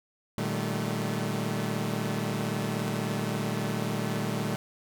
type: tone cluster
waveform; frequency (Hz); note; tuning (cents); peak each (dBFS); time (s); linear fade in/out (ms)
sawtooth; 116.6 / 152.6 / 192.4 / 216.2; A#2 / D#3 / G3 / A3; +1 / -33 / -32 / -30; -30; 0.38-4.56; 0
effects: none